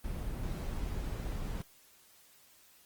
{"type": "noise", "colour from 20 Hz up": "brown", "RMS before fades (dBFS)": -37, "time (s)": [0.04, 1.62], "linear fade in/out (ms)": 2, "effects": ["white hiss -62 dBFS RMS until 2.85 s", "Opus 24 kbps"]}